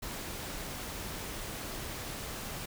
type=noise; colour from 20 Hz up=pink; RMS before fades=-40 dBFS; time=0.02-2.66 s; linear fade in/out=10 ms; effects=none